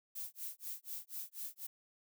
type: noise with tremolo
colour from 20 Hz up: violet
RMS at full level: -42 dBFS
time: 0.15-1.67 s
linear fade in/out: 10 ms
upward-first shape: sine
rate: 4.1 Hz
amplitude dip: 100%
effects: none